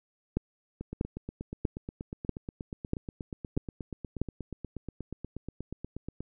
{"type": "two click trains", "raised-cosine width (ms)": 3, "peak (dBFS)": [-24, -14], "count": [46, 7], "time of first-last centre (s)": [[0.81, 6.206], [0.37, 4.216]], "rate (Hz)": [8.34, 1.56], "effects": []}